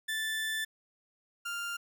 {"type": "tone pair in turn", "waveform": "30% pulse", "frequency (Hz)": [1760, 1396.9], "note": ["A6", "F6"], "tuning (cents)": [0, 0], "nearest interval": "major third", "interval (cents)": 400, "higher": "first", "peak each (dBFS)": [-29, -32], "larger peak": "first", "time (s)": [[0.08, 0.65], [1.45, 1.77]], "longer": "first", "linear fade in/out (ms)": 10, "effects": []}